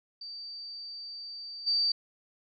sine tone with level steps, 4633 Hz, D8, 24 cents flat, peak -39 / -24 dBFS, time 0.21-1.92 s, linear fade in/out 5 ms, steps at 1.66 s, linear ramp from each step 20 ms, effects none

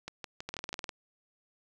two click trains, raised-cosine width 0.2 ms, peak -20 / -22 dBFS, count 9 / 5, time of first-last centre 0.49-0.892 / 0.08-0.729 s, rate 19.9 / 6.16 Hz, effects none

